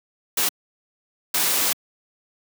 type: noise bursts at uneven times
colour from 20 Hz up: white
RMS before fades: -21 dBFS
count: 2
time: 0.37-0.49 / 1.34-1.73 s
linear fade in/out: 5 ms
effects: high-pass 200 Hz 12 dB/octave